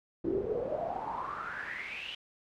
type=noise with band-pass filter sweep; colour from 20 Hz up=brown; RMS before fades=-36 dBFS; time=0.24-2.15 s; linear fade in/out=5 ms; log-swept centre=330 to 3100 Hz; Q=9.5; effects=none